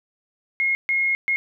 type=tone bursts at uneven times; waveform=sine; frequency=2154 Hz; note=C7; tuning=50 cents sharp; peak=-18 dBFS; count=3; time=0.6-0.75 / 0.89-1.15 / 1.28-1.36 s; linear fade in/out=0 ms; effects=none